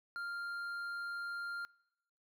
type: tone with hard clipping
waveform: triangle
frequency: 1396.9 Hz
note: F6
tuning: in tune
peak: -40 dBFS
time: 0.16-1.65 s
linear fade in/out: 0 ms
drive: 8 dB
effects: noise-tail reverb RT60 0.9 s tail -24 dB re dry